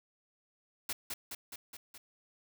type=noise with echo; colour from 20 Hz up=white; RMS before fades=-36 dBFS; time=0.89-0.93 s; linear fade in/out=5 ms; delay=210 ms; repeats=5; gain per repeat=-3 dB; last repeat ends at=1.98 s; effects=none